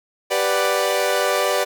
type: chord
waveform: sawtooth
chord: G major seventh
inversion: none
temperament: equal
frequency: 392 / 493.9 / 587.3 / 740 Hz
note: G4 / B4 / D5 / F#5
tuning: 0 / 0 / 0 / 0 cents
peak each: -21 / -19 / -17 / -23 dBFS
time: 0.3-1.65 s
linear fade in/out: 20 ms
effects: none